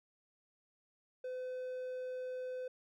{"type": "tone", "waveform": "triangle", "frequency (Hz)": 508, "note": "B4", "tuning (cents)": 49, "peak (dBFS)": -37, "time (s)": [1.24, 2.68], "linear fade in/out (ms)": 5, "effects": []}